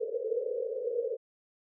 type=band-pass noise; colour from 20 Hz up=pink; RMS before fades=-33 dBFS; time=0-1.17 s; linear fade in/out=20 ms; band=440 to 520 Hz; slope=96 dB/octave; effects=none